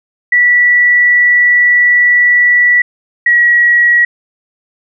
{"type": "tone pair in turn", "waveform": "sine", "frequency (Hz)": [1950, 1916.5], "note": ["B6", "A#6"], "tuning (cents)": [-23, 47], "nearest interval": "unison", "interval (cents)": 30, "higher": "first", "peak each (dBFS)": -5, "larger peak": "neither", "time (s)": [[0.32, 2.82], [3.26, 4.05]], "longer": "first", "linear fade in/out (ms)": 5, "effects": []}